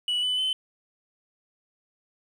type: tone with pitch steps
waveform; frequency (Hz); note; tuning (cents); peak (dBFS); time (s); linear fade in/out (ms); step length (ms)
sine; 2947 / 2999 / 3051; F#7 / F#7 / G7; -8 / +23 / -48; -21; 0.08-0.53; 2; 150
effects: tanh soft clip ceiling -22 dBFS + 9-bit

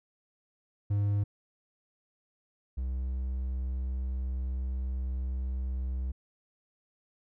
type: tone pair in turn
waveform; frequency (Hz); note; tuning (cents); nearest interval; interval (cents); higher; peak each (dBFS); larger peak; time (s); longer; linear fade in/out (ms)
triangle; 101.9 / 64.19; G#2 / C2; -32 / -32; minor sixth; 800; first; -23 / -28; first; 0.9-1.24 / 2.77-6.12; second; 10
effects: none

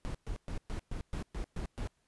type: noise bursts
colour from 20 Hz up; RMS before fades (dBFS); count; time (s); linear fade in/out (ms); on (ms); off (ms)
brown; -37; 9; 0.05-1.874; 0; 96; 120
effects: pink hiss -75 dBFS RMS until 2.07 s + resampled to 24000 Hz

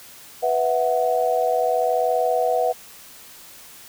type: chord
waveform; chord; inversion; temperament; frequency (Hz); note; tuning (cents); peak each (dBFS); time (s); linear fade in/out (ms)
sine; B suspended fourth; none; equal; 493.9 / 659.3 / 740; B4 / E5 / F#5; 0 / 0 / 0; -22; 0.42-2.73; 20
effects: white hiss -44 dBFS RMS until 3.88 s

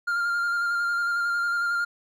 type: tone with vibrato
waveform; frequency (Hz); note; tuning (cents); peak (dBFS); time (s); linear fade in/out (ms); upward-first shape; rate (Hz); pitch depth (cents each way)
triangle; 1400; F6; +4; -21; 0.07-1.85; 10; square; 11; 15
effects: none

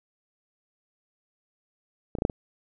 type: clicks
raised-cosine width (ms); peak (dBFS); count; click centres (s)
2; -17 / -20 / -11 / -6 / -20; 5; 2.152 / 2.186 / 2.221 / 2.251 / 2.298
effects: none

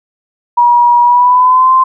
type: tone with pitch glide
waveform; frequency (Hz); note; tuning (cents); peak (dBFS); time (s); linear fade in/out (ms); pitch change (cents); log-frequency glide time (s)
sine; 960 to 1040.9; B5 to C6; -49 to -9; -4; 0.57-1.84; 10; +140; 1.02-1.73
effects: none

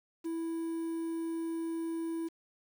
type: tone with quantisation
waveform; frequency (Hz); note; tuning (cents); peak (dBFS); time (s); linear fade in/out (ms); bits
triangle; 329.6; E4; 0; -31; 0.24-2.29; 20; 9
effects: none

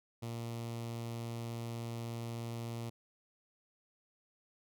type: tone with notch filter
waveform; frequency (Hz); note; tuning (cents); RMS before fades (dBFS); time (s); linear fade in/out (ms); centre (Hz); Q
sawtooth; 116.54; A#2; 0; -41; 0.22-2.9; 10; 1600; 1.7
effects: none

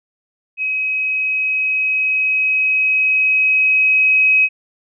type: tone with level ramp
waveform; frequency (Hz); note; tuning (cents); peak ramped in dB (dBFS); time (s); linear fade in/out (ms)
sine; 2541; D#7; +36; -17 to -9; 0.57-4.49; 50
effects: none

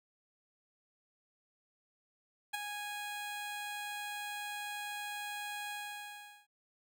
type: tone with ADSR envelope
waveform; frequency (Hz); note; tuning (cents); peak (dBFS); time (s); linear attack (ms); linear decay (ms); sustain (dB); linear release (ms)
15% pulse; 827; G#5; -8; -26; 2.53-6.47; 14; 15; -7; 760
effects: none

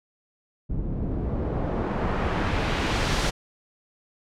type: noise with low-pass filter sweep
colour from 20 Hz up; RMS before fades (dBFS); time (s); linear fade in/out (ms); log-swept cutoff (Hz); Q
pink; -26; 0.69-3.31; 20; 220 to 6700; 0.72
effects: none

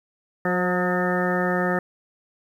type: harmonic tone with a mistuned harmonic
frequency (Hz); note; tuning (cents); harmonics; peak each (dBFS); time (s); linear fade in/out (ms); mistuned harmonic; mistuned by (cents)
180.5; F#3; -43; 1 / 2 / 3 / 4 / 5 / 7 / 8 / 9 / 10; -25 / -27 / -27 / -30 / -34 / -30 / -36 / -36 / -28; 0.45-1.79; 2; 3; -20
effects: 9-bit

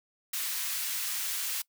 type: high-pass noise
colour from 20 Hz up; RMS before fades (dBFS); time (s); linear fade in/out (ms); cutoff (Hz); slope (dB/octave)
white; -33; 0.33-1.62; 5; 1500; 12
effects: noise-tail reverb RT60 0.1 s tail -22 dB re dry

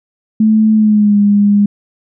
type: tone with pitch glide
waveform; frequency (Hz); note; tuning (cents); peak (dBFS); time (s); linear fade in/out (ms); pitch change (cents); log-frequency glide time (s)
sine; 217.5 to 204.1; A3 to G#3; -20 to -30; -6; 0.4-1.66; 5; -110; 0.74-1.18
effects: none

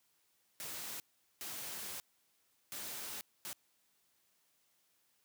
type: noise bursts at uneven times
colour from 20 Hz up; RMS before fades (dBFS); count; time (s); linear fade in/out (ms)
white; -44; 4; 0.6-1 / 1.41-2 / 2.72-3.21 / 3.45-3.53; 0
effects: white hiss -75 dBFS RMS until 5.24 s + high-pass 80 Hz 12 dB/octave

